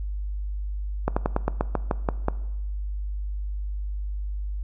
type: slowing click train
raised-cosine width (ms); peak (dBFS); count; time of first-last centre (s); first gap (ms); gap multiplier
1; -8; 10; 1.08-2.284; 85; 1.11
effects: noise-tail reverb RT60 1.0 s tail -18 dB re dry + added 50 Hz sine -27 dBFS peak until 4.63 s